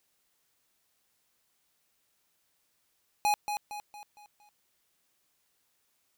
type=tone with echo; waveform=square; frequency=832 Hz; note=G#5; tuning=3 cents sharp; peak=-24 dBFS; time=3.25-3.34 s; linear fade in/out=0 ms; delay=230 ms; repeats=5; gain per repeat=-7 dB; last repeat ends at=4.49 s; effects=white hiss -74 dBFS RMS until 6.17 s